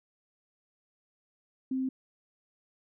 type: tone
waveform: sine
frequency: 261.6 Hz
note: C4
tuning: in tune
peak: -28 dBFS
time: 1.71-1.89 s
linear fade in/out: 5 ms
effects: none